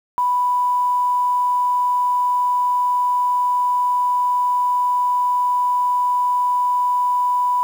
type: tone with quantisation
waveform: sine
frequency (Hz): 987.8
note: B5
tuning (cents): 0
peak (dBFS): -15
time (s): 0.18-7.63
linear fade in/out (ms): 0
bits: 7
effects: none